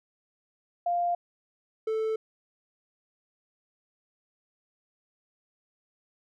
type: tone pair in turn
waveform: sine / triangle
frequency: 698.5 / 440 Hz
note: F5 / A4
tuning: 0 / 0 cents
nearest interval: minor sixth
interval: 800 cents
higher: first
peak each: -24 dBFS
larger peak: neither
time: 0.86-1.15 / 1.87-2.16 s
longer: neither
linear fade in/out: 5 ms
effects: none